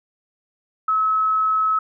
sine tone, 1290 Hz, E6, 38 cents flat, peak -16 dBFS, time 0.88-1.79 s, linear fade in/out 5 ms, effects none

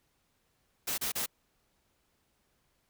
white noise bursts, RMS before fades -33 dBFS, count 3, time 0.87-1.262 s, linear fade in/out 10 ms, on 110 ms, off 31 ms, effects pink hiss -74 dBFS RMS until 2.89 s

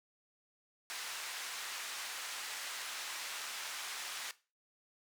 pink band-pass noise, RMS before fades -43 dBFS, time 0.9-4.31 s, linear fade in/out 0 ms, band 1300 to 9700 Hz, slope 12 dB/octave, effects noise-tail reverb RT60 0.3 s tail -17 dB re dry

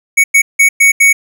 square tone bursts at uneven times, 2230 Hz, C#7, 10 cents sharp, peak -5 dBFS, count 5, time 0.17-0.24 / 0.34-0.42 / 0.59-0.69 / 0.8-0.92 / 1-1.13 s, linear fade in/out 10 ms, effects none

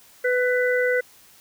harmonic tone, 497.6 Hz, B4, 13 cents sharp, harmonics 1 / 3 / 4, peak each -20 / -25 / -26 dBFS, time 0.24-1.01 s, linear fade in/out 10 ms, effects white hiss -52 dBFS RMS until 1.4 s

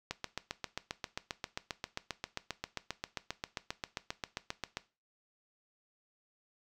click train, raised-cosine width 0.2 ms, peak -18 dBFS, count 36, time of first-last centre 0.11-4.77 s, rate 7.51 Hz, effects noise-tail reverb RT60 0.3 s tail -17 dB re dry

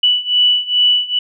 sine beating tone pair, 2960 / 2962.4 Hz, F#7 / F#7, 0 / +1 cents, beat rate 2.4 Hz, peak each -15 / -13 dBFS, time 0.03-1.19 s, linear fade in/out 5 ms, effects none

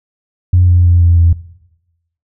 sine tone with pitch steps, 89.6 / 88.32 / 87.05 / 85.8 / 84.57 Hz, F2 / F2 / F2 / F2 / E2, +45 / +20 / -5 / -30 / +45 cents, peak -4 dBFS, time 0.53-1.33 s, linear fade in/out 5 ms, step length 160 ms, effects noise-tail reverb RT60 0.9 s tail -19 dB re dry + tanh soft clip ceiling 0 dBFS

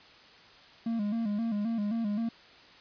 triangle tone with vibrato, 217.5 Hz, A3, 20 cents flat, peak -26 dBFS, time 0.86-2.29 s, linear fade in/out 5 ms, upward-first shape square, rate 3.8 Hz, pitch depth 93 cents each way, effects white hiss -54 dBFS RMS until 2.8 s + resampled to 11025 Hz

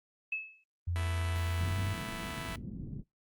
sine tone with exponential decay, 2600 Hz, E7, 24 cents flat, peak -29 dBFS, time 0.32-0.64 s, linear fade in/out 5 ms, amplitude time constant 69 ms
sine tone with pitch glide, 86.9 to 96.42 Hz, F2 to G2, -8 to -28 cents, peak -30 dBFS, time 0.87-1.94 s, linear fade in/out 10 ms, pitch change +180 cents, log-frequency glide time 1.58-1.81 s
5% pulse chord, A suspended second, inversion none, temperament just, 220 / 247.5 / 330 Hz, A3 / B3 / E4, 0 / +4 / +2 cents, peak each -35 / -36 / -32 dBFS, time 0.96-2.56 s, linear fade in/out 0 ms
white low-pass noise, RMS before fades -42 dBFS, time 1.57-3.04 s, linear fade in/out 50 ms, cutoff 230 Hz, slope 24 dB/octave
effects noise-tail reverb RT60 0.2 s tail -26 dB re dry + Opus 32 kbps

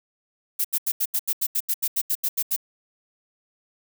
violet noise bursts, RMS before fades -23 dBFS, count 15, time 0.59-2.564 s, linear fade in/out 10 ms, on 56 ms, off 81 ms, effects none

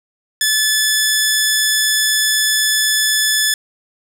10% pulse tone, 1732 Hz, A6, 28 cents flat, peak -4 dBFS, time 0.41-3.54 s, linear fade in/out 2 ms, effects none

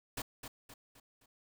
pink noise with echo, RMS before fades -39 dBFS, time 0.17-0.22 s, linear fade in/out 5 ms, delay 260 ms, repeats 4, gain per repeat -7 dB, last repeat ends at 1.26 s, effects none

